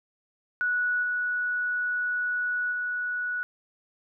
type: tone with level steps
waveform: sine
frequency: 1470 Hz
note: F#6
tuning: 12 cents flat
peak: -23 / -25 / -27 dBFS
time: 0.61-3.43 s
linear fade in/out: 0 ms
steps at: 1.02 / 2.71 s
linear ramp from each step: 20 ms
effects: none